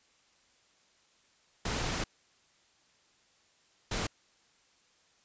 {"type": "noise bursts at uneven times", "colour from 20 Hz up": "pink", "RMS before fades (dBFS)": -33, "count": 2, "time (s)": [[1.65, 2.04], [3.91, 4.07]], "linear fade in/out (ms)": 5, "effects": ["white hiss -67 dBFS RMS until 5.24 s", "resampled to 16000 Hz"]}